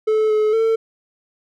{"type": "tone with pitch steps", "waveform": "triangle", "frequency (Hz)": [434.1, 428.6, 448.8], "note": ["A4", "A4", "A4"], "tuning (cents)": [-23, -45, 34], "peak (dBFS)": -12, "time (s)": [0.07, 0.76], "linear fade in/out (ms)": 10, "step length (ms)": 230, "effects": []}